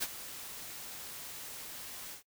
white noise with ADSR envelope, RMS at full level -32 dBFS, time 0-2.23 s, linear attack 26 ms, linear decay 40 ms, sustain -13 dB, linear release 110 ms, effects noise-tail reverb RT60 0.1 s tail -23 dB re dry

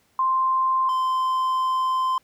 sine / triangle tone pair in turn, 1046.5 / 1036.9 Hz, C6 / C6, 0 / -16 cents, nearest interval unison, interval 16 cents, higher first, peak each -18 dBFS, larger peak neither, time 0.19-0.89 / 0.89-2.18 s, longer second, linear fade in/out 2 ms, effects pink hiss -63 dBFS RMS until 2.23 s + high-pass 80 Hz 12 dB/octave

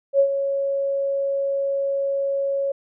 sine tone with ADSR envelope, 553 Hz, C#5, 4 cents flat, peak -11 dBFS, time 0.13-2.72 s, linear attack 64 ms, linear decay 81 ms, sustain -9 dB, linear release 6 ms, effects none

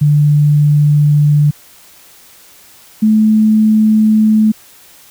sine tone pair in turn, 147.6 / 216.4 Hz, D3 / A3, +9 / -29 cents, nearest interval perfect fifth, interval 662 cents, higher second, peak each -6 dBFS, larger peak neither, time 0.01-1.51 / 3.02-4.52 s, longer neither, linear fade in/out 10 ms, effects white hiss -42 dBFS RMS until 5.1 s

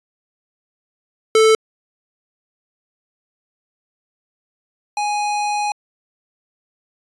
square tone pair in turn, 440 / 830.6 Hz, A4 / G#5, 0 / 0 cents, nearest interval major seventh, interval 1100 cents, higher second, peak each -10 / -19 dBFS, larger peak first, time 1.35-1.55 / 4.97-5.72 s, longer second, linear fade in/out 2 ms, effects resampled to 22050 Hz

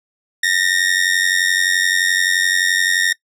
sawtooth ring-modulated tone, 1847 Hz, A#6, 16 cents flat, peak -8 dBFS, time 0.43-3.13 s, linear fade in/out 5 ms, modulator 45.8 Hz, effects noise-tail reverb RT60 0.1 s tail -22 dB re dry + low-pass 11000 Hz 12 dB/octave

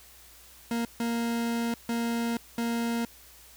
40% pulse tone bursts at uneven times, 233.1 Hz, A#3, in tune, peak -26 dBFS, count 4, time 0.71-0.85 / 1-1.74 / 1.89-2.37 / 2.58-3.05 s, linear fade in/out 2 ms, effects added 60 Hz sine -59 dBFS peak until 3.56 s + white hiss -53 dBFS RMS until 3.56 s

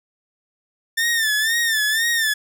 sawtooth tone with vibrato, 1788 Hz, A6, 27 cents sharp, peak -14 dBFS, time 0.97-2.34 s, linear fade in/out 10 ms, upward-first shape sine, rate 2 Hz, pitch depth 88 cents each way, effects none

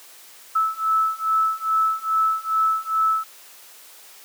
sine beating tone pair, 1306 / 1308.4 Hz, E6 / E6, -17 / -13 cents, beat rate 2.4 Hz, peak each -22 / -21 dBFS, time 0.55-3.24 s, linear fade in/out 10 ms, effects white hiss -46 dBFS RMS until 4.24 s + high-pass 400 Hz 12 dB/octave

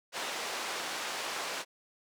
pink band-pass noise, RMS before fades -37 dBFS, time 0.12-1.65 s, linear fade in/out 50 ms, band 580 to 7000 Hz, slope 12 dB/octave, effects none

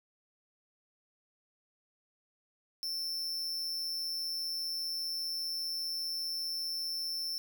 45% pulse tone with amplitude modulation, 5360 Hz, E8, 28 cents sharp, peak -32 dBFS, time 2.83-7.38 s, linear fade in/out 0 ms, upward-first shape sine, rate 165 Hz, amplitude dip 50%, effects none

